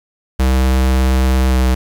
square tone with pitch glide, 64.9 to 63.82 Hz, C2 to C2, -13 to -43 cents, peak -11 dBFS, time 0.39-1.75 s, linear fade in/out 10 ms, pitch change -30 cents, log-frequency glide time 1.47-1.61 s, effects 7-bit

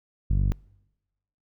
sawtooth tone with low-pass filter, 48.25 Hz, G1, 27 cents flat, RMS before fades -22 dBFS, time 0.3-0.52 s, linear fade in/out 0 ms, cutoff 140 Hz, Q 1.1, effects noise-tail reverb RT60 1.0 s tail -26 dB re dry

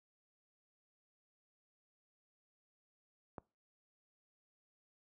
click, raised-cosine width 1 ms, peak -30 dBFS, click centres 3.382 s, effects noise-tail reverb RT60 0.3 s tail -24 dB re dry + high-pass 60 Hz 12 dB/octave

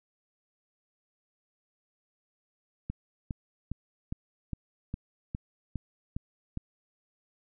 click train, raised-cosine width 5 ms, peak -21 dBFS, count 10, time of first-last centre 2.9-6.573 s, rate 2.45 Hz, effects none

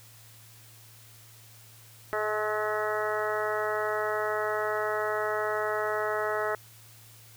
harmonic tone with a mistuned harmonic, 212.8 Hz, G#3, 42 cents sharp, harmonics 2 / 3 / 4 / 5 / 6 / 7 / 8 / 9, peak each -32 / -32 / -37 / -38 / -34 / -38 / -39 / -38 dBFS, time 2.13-6.55 s, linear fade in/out 0 ms, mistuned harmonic 6, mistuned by +15 cents, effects added 112 Hz sine -54 dBFS peak until 7.36 s + white hiss -54 dBFS RMS until 7.36 s

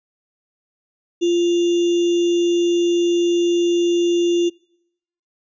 sine tone with sample-and-hold, 346.1 Hz, F4, 16 cents flat, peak -14 dBFS, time 1.21-4.5 s, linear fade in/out 20 ms, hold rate 3150 Hz, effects noise-tail reverb RT60 0.8 s tail -26 dB re dry + resampled to 16000 Hz

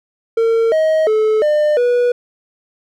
triangle tone with pitch steps, 455.4 / 631 / 433.3 / 601 / 487.1 Hz, A#4 / D#5 / A4 / D5 / B4, -40 / +24 / -27 / +40 / -24 cents, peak -9 dBFS, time 0.37-2.12 s, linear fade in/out 5 ms, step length 350 ms, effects none

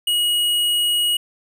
square tone, 2900 Hz, F#7, 35 cents flat, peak -17 dBFS, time 0.07-1.17 s, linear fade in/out 5 ms, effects none

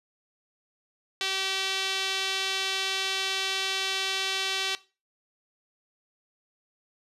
sawtooth tone with band-pass filter, 384.4 Hz, G4, 34 cents flat, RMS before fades -29 dBFS, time 1.21-4.75 s, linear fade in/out 0 ms, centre 3700 Hz, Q 1.8, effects noise-tail reverb RT60 0.3 s tail -18 dB re dry + resampled to 32000 Hz

